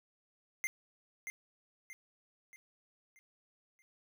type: tone with echo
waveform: square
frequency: 2093 Hz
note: C7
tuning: in tune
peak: -33 dBFS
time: 0.64-0.67 s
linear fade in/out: 0 ms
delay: 630 ms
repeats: 5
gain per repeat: -7 dB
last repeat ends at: 3.82 s
effects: none